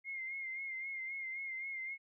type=tone with vibrato; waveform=sine; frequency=2123 Hz; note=C7; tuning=25 cents sharp; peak=-39 dBFS; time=0.04-1.98 s; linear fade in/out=50 ms; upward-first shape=sine; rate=3.8 Hz; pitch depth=45 cents each way; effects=none